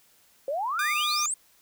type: exponential sweep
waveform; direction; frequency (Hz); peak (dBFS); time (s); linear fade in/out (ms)
sine; up; 523.3 to 8790; -26; 0.48-1.34; 2
type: tone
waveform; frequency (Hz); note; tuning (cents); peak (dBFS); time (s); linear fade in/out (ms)
sawtooth; 1206; D6; +46; -23; 0.79-1.26; 2
effects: white hiss -61 dBFS RMS until 1.61 s